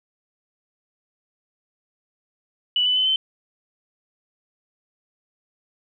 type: tone with pitch steps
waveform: sine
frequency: 2960 / 2998 / 3036 / 3075 Hz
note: F#7 / F#7 / F#7 / G7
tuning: 0 / +22 / +44 / -34 cents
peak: -17 dBFS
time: 2.76-3.16 s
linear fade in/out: 2 ms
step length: 100 ms
effects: none

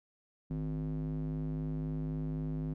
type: tone with band-pass filter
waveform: square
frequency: 51.91 Hz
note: G#1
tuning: in tune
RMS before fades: -36 dBFS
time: 0.5-2.74 s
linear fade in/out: 10 ms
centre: 200 Hz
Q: 4.5
effects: none

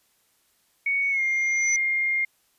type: tone with pitch glide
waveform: sine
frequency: 2228 to 2121 Hz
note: C#7 to C7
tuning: +8 to +23 cents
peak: -21 dBFS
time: 0.86-2.25 s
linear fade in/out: 5 ms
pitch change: -85 cents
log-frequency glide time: 1.1-1.22 s
type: tone with exponential growth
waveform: sine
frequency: 6000 Hz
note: F#8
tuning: 23 cents sharp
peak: -21 dBFS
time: 1.02-1.76 s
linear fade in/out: 2 ms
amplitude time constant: 160 ms
effects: white hiss -66 dBFS RMS until 2.58 s + resampled to 32000 Hz

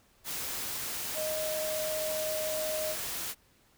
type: tone in noise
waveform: sine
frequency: 622.3 Hz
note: D#5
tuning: in tune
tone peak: -32 dBFS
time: 1.14-2.96 s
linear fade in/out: 50 ms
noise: white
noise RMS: -36 dBFS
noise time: 0.24-3.35 s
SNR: +1 dB
effects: pink hiss -65 dBFS RMS until 3.77 s

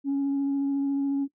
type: tone with vibrato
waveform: sine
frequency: 277.9 Hz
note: C#4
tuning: 4 cents sharp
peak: -21 dBFS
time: 0.04-1.28 s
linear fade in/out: 50 ms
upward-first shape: triangle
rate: 14 Hz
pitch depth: 15 cents each way
effects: noise-tail reverb RT60 0.1 s tail -17 dB re dry + tanh soft clip ceiling -21 dBFS

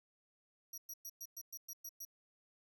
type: tone bursts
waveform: 25% pulse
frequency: 5760 Hz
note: F#8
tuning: 47 cents flat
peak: -40 dBFS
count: 9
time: 0.73-2.051 s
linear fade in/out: 5 ms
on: 49 ms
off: 110 ms
effects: none

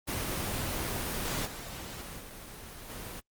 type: noise with level steps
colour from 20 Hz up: pink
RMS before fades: -33 / -42 / -45 / -41 dBFS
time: 0.07-3.21 s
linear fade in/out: 20 ms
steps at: 1.45 / 2.19 / 2.88 s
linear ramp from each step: 20 ms
effects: Opus 24 kbps

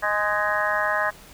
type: harmonic tone with a mistuned harmonic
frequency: 208 Hz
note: G#3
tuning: 3 cents sharp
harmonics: 3 / 4 / 5 / 6 / 7 / 8 / 9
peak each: -27 / -30 / -28 / -29 / -32 / -26 / -29 dBFS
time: 0.02-1.11 s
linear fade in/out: 20 ms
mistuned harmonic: 7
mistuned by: +67 cents
effects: pink hiss -47 dBFS RMS until 1.33 s

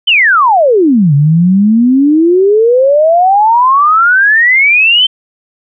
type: exponential two-way sweep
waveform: sine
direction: down then up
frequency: 3136 to 138.9 to 3136 Hz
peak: -4 dBFS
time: 0.07-5.07 s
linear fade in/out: 10 ms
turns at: 1.14 s
effects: none

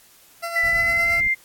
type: tone with tremolo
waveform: 20% pulse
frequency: 678 Hz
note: E5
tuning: 49 cents sharp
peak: -20 dBFS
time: 0.42-1.21 s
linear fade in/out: 20 ms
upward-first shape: sine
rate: 8.8 Hz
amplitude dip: 40%
type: tone with pitch glide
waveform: sine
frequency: 1990 to 2100 Hz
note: B6 to C7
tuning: +13 to +6 cents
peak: -17 dBFS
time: 0.55-1.35 s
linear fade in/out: 20 ms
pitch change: +93 cents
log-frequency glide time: 0.69-1.16 s
type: low-pass noise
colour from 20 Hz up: white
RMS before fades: -37 dBFS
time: 0.63-1.28 s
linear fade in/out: 5 ms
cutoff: 110 Hz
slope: 12 dB/octave
effects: white hiss -52 dBFS RMS until 1.44 s + AAC 64 kbps

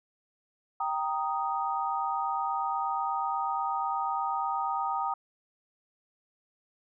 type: chord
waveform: sine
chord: Eb major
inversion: first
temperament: equal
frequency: 784 / 932.3 / 1244.5 Hz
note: G5 / Bb5 / Eb6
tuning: 0 / 0 / 0 cents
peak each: -32 dBFS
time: 0.8-5.14 s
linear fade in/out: 5 ms
effects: none

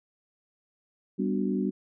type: chord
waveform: sine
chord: G major seventh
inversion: none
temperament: equal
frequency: 196 / 246.9 / 293.7 / 370 Hz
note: G3 / B3 / D4 / F#4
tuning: 0 / 0 / 0 / 0 cents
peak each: -28 / -31 / -32 / -33 dBFS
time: 1.18-1.71 s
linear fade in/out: 20 ms
effects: none

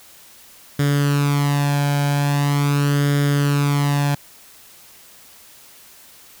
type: tone with flanger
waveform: sawtooth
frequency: 143.3 Hz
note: D3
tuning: 42 cents flat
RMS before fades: -18 dBFS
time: 0.79-4.15 s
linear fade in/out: 5 ms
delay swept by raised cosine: 0.58 to 1.28 ms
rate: 0.42 Hz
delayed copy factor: +0.65
effects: white hiss -46 dBFS RMS until 6.4 s

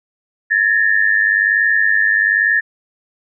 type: tone pair together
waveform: sine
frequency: 1715 / 1816.1 Hz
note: A6 / A#6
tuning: -45 / -46 cents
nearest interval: minor second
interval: 99 cents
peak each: -14 dBFS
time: 0.5-2.61 s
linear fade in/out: 20 ms
effects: none

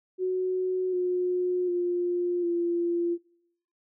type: tone with pitch steps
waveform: sine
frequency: 370 / 361.1 / 352.5 / 344 Hz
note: F#4 / F#4 / F4 / F4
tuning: 0 / -42 / +16 / -26 cents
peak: -24 dBFS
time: 0.18-3.18 s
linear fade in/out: 50 ms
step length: 750 ms
effects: noise-tail reverb RT60 0.8 s tail -23 dB re dry

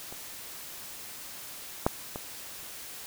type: clicks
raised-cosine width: 1 ms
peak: -28 / -8 / -21 dBFS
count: 3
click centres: 0.125 / 1.865 / 2.159 s
effects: white hiss -43 dBFS RMS until 3.06 s

